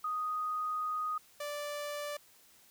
sine / sawtooth tone pair in turn, 1244.5 / 586 Hz, D#6 / D5, 0 / -4 cents, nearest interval octave + minor second, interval 1304 cents, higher first, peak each -32 / -33 dBFS, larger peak first, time 0.04-1.18 / 1.4-2.17 s, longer first, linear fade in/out 5 ms, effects white hiss -62 dBFS RMS until 2.7 s

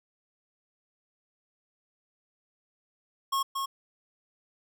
square tone with echo, 1089 Hz, C#6, 31 cents flat, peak -26 dBFS, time 3.32-3.43 s, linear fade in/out 10 ms, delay 230 ms, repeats 1, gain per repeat -4 dB, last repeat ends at 3.66 s, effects none

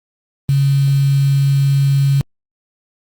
sine tone with quantisation, 138.59 Hz, C#3, in tune, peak -10 dBFS, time 0.49-2.21 s, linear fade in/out 0 ms, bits 5, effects Opus 32 kbps

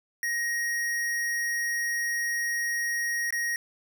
square tone with dropouts, 1880 Hz, A#6, 14 cents sharp, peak -27 dBFS, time 0.23-3.56 s, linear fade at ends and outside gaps 1 ms, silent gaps 3.306-3.325 s, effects none

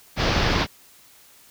pink low-pass noise, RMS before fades -21 dBFS, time 0.16-0.67 s, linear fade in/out 50 ms, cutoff 5500 Hz, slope 48 dB/octave, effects white hiss -52 dBFS RMS until 1.5 s

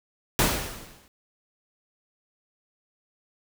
pink noise with exponential decay, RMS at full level -19 dBFS, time 0.39-1.08 s, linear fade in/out 1 ms, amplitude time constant 150 ms, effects none

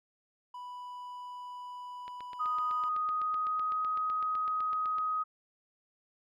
triangle tone, 987.8 Hz, B5, in tune, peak -39 dBFS, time 0.54-2.89 s, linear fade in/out 5 ms
click train, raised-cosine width 0.3 ms, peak -32 dBFS, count 24, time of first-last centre 2.08-4.984 s, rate 7.92 Hz
sine tone with pitch glide, 1244.5 to 1257.5 Hz, D#6 to D#6, 0 to +18 cents, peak -29 dBFS, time 2.39-5.24 s, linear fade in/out 20 ms, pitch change +18 cents, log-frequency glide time 2.97-3.84 s
effects none

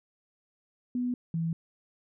sine tone pair in turn, 246.9 / 164.79 Hz, B3 / E3, 0 / 0 cents, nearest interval perfect fifth, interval 700 cents, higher first, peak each -27 dBFS, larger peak neither, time 0.95-1.14 / 1.34-1.53 s, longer neither, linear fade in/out 2 ms, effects none

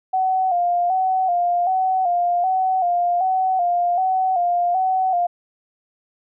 sine tone with vibrato, 727 Hz, F#5, 31 cents flat, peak -16 dBFS, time 0.13-5.27 s, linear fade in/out 10 ms, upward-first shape square, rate 1.3 Hz, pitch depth 60 cents each way, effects none

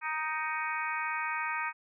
harmonic tone with a mistuned harmonic, 311.4 Hz, D#4, 2 cents sharp, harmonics 3 / 4 / 5 / 6 / 7 / 8, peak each -36 / -37 / -38 / -39 / -39 / -40 dBFS, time 0.01-1.73 s, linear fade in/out 50 ms, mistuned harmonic 7, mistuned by +44 cents, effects none

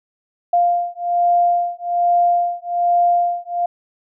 sine beating tone pair, 698.5 / 699.7 Hz, F5 / F5, 0 / +3 cents, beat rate 1.2 Hz, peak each -17 dBFS, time 0.53-3.66 s, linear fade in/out 5 ms, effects none

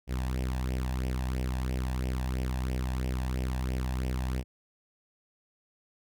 sawtooth tone with flanger, 63.7 Hz, C2, 46 cents flat, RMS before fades -31 dBFS, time 0.07-4.44 s, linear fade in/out 50 ms, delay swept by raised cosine 0.36 to 1.18 ms, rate 3 Hz, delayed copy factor +0.65, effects none

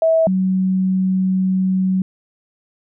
sine tone pair in turn, 649 / 187.67 Hz, E5 / F#3, -27 / +25 cents, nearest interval octave + major sixth, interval 2148 cents, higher first, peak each -11 / -14 dBFS, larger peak first, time 0.02-0.27 / 0.27-2.02 s, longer second, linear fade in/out 2 ms, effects none

